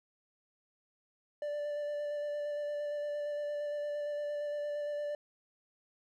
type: tone with vibrato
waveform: triangle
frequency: 587.3 Hz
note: D5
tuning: in tune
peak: -32 dBFS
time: 1.42-5.15 s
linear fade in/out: 2 ms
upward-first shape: square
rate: 8.7 Hz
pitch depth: 10 cents each way
effects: none